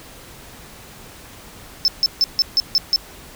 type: tone bursts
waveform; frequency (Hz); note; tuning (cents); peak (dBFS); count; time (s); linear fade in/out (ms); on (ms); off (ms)
sine; 5274; E8; 0; -10; 7; 1.85-2.96; 0; 30; 150
effects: tanh soft clip ceiling -10 dBFS + pink hiss -41 dBFS RMS until 3.35 s